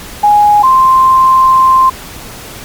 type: tone pair in turn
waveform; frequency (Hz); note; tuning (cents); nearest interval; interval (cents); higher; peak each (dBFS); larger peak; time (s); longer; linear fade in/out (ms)
sine; 830.6 / 1046.5; G#5 / C6; 0 / 0; major third; 400; second; -3; neither; 0.23-0.63 / 0.63-1.9; second; 10
effects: pink hiss -28 dBFS RMS until 2.64 s + MP3 96 kbps